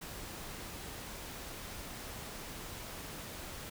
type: noise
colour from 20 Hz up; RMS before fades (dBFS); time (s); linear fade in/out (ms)
pink; -45; 0.01-3.7; 10
effects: none